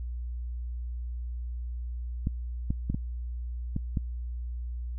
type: clicks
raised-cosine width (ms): 5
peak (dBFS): -16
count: 6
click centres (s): 2.271 / 2.705 / 2.9 / 2.945 / 3.764 / 3.972
effects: added 60 Hz sine -32 dBFS peak until 4.98 s

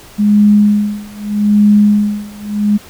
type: tone with tremolo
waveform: sine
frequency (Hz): 207.7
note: G#3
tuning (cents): 0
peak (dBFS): -4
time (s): 0.18-2.78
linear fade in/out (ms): 20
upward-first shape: sine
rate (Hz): 0.81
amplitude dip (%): 95
effects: pink hiss -38 dBFS RMS until 2.89 s

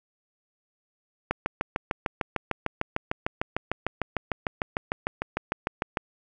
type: click train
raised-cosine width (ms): 0.5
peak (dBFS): -10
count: 32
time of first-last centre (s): 1.31-5.972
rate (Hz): 6.65
effects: none

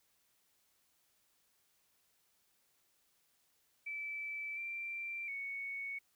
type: tone with pitch steps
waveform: sine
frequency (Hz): 2315 / 2356 / 2221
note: D7 / D7 / C#7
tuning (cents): -25 / +5 / +3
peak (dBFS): -39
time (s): 3.86-5.99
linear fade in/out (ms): 10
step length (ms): 710
effects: white hiss -75 dBFS RMS until 6.15 s

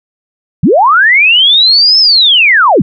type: linear two-way sweep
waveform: sine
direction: up then down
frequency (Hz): 118.6 to 5320 to 118.6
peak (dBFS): -3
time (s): 0.63-2.82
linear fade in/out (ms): 5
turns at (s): 1.99
effects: none

